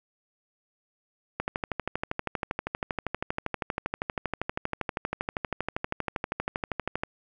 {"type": "click train", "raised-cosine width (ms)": 0.5, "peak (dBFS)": -13, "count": 72, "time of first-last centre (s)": [1.4, 7.035], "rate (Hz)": 12.6, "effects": []}